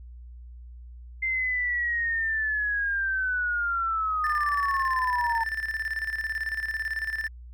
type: linear sweep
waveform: sine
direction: down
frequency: 2090 to 902 Hz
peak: -24 dBFS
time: 1.22-5.44 s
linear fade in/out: 10 ms
type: tone with tremolo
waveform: triangle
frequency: 1771 Hz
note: A6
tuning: 11 cents sharp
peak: -24 dBFS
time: 4.24-7.28 s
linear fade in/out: 2 ms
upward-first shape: square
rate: 18 Hz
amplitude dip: 65%
effects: added 60 Hz sine -41 dBFS peak until 7.53 s